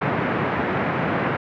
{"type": "band-pass noise", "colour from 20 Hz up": "pink", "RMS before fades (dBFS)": -23, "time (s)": [0.01, 1.37], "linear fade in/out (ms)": 10, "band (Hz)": [120, 2100], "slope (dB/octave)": 24, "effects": []}